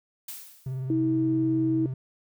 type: noise with exponential decay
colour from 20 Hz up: blue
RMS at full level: -36 dBFS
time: 0.28-0.93 s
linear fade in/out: 5 ms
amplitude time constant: 140 ms
type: tone with vibrato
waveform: triangle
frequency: 130.81 Hz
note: C3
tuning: in tune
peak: -27 dBFS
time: 0.66-1.94 s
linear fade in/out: 5 ms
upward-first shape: sine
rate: 19 Hz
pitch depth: 42 cents each way
type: tone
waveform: sine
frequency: 321.2 Hz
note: E4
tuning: 45 cents flat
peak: -22 dBFS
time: 0.9-1.86 s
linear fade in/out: 2 ms
effects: none